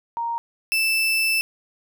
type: tone pair in turn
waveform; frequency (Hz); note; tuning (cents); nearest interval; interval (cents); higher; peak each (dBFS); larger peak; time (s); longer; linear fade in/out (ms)
sine / 35% pulse; 932.3 / 2645; A#5 / E7; 0 / +5; octave + tritone; 1805; second; -23 / -17; second; 0.17-0.38 / 0.72-1.41; second; 0
effects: none